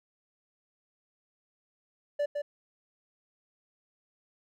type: tone with echo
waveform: triangle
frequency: 582 Hz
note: D5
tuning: 16 cents flat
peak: -24 dBFS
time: 2.19-2.26 s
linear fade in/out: 10 ms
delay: 160 ms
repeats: 1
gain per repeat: -4 dB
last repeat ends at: 2.42 s
effects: none